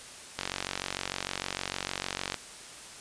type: click train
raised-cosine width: 0.2 ms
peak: -13 dBFS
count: 92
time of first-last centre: 0.39-2.343 s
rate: 46.6 Hz
effects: white hiss -46 dBFS RMS until 3 s + resampled to 22050 Hz